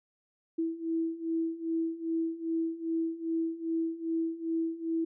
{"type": "beating tone pair", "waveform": "sine", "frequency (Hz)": [326.4, 328.9], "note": ["E4", "E4"], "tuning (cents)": [-17, -4], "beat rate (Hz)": 2.5, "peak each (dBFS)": [-34, -31], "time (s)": [0.58, 5.05], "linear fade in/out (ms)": 10, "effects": []}